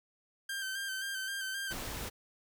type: tone with vibrato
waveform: sawtooth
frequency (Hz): 1568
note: G6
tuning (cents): 0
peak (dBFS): -32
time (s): 0.49-1.73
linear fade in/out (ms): 5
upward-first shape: square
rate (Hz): 3.8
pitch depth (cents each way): 30
type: noise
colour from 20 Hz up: pink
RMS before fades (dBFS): -40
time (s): 1.7-2.1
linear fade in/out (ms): 20
effects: none